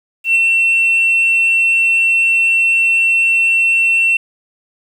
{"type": "tone with ADSR envelope", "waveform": "sine", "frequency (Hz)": 2702, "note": "E7", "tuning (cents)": 42, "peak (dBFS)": -5, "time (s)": [0.24, 4.17], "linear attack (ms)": 110, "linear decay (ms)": 16, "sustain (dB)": -3, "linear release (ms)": 5, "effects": ["tanh soft clip ceiling -7 dBFS", "7-bit"]}